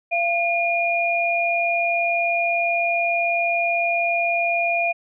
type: tone pair together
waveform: sine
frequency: 684.8 / 2429 Hz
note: F5 / D#7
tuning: -34 / -42 cents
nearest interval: octave + minor seventh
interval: 2192 cents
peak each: -21 dBFS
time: 0.11-4.93 s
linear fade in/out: 20 ms
effects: none